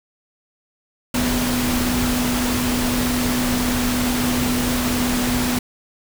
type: tone in noise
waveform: sine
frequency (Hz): 246.9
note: B3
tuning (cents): 0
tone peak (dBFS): -20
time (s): 1.14-5.59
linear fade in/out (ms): 5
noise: pink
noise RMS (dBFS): -23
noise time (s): 1.14-5.59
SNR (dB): 0
effects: none